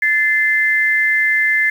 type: tone pair together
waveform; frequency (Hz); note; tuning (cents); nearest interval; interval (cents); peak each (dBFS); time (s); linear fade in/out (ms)
sine; 1746 / 2076; A6 / C7; -14 / -14; minor third; 300; -15; 0.02-1.7; 5
effects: 7-bit